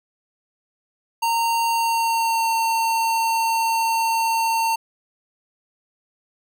square tone with pitch glide, 922 to 907.7 Hz, A#5 to A#5, -19 to -46 cents, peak -19 dBFS, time 1.22-4.76 s, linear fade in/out 10 ms, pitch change -27 cents, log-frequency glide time 1.66-2.51 s, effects none

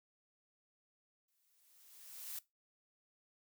blue noise with exponential growth, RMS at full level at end -43 dBFS, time 1.28-2.39 s, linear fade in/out 5 ms, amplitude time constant 240 ms, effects noise-tail reverb RT60 0.2 s tail -19 dB re dry

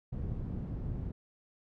white low-pass noise, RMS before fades -37 dBFS, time 0.12-1.12 s, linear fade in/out 10 ms, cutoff 130 Hz, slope 12 dB/octave, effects none

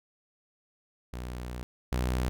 sawtooth tone pair in turn, 61.2 / 62.34 Hz, B1 / B1, -15 / +17 cents, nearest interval unison, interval 32 cents, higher second, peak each -32 / -23 dBFS, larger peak second, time 1.13-1.63 / 1.92-2.29 s, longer first, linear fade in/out 0 ms, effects none

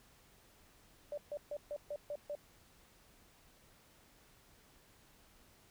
sine tone bursts, 586 Hz, D5, 4 cents flat, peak -38 dBFS, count 7, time 1.12-2.352 s, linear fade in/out 2 ms, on 56 ms, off 140 ms, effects pink hiss -65 dBFS RMS until 5.7 s

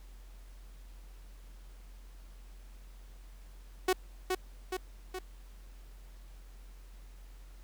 sawtooth tone with echo, 370.9 Hz, F#4, 4 cents sharp, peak -21 dBFS, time 3.88-3.93 s, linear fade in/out 5 ms, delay 420 ms, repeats 3, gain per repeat -4 dB, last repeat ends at 5.19 s, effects added 44 Hz sine -48 dBFS peak until 7.63 s + pink hiss -63 dBFS RMS until 7.63 s

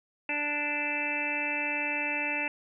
harmonic tone, 293.7 Hz, D4, in tune, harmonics 1 / 2 / 3 / 5 / 6 / 7 / 8 / 9, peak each -39 / -40 / -38 / -42 / -40 / -37 / -36 / -31 dBFS, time 0.29-2.48 s, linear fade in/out 2 ms, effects none

